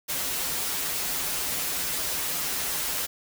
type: noise with comb filter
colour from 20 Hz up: white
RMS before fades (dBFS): -29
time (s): 0.08-3.07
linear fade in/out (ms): 20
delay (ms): 9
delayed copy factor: -0.7
effects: none